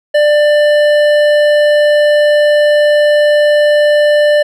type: tone with hard clipping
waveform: sine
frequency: 593 Hz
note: D5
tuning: 17 cents sharp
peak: -8 dBFS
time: 0.14-4.43 s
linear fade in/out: 10 ms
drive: 11 dB
effects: none